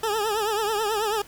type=tone with vibrato; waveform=20% pulse; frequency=427.7 Hz; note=A4; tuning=49 cents flat; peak=-18 dBFS; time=0.03-1.22 s; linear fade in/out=5 ms; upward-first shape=triangle; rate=9.2 Hz; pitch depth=120 cents each way; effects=pink hiss -48 dBFS RMS until 1.27 s